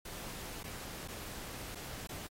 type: noise with dropouts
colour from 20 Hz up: pink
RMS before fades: -45 dBFS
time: 0.05-2.27 s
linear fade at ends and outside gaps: 5 ms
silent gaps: 0.629-0.639 / 1.078-1.083 / 1.749-1.754 / 2.07-2.09 s
effects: AAC 48 kbps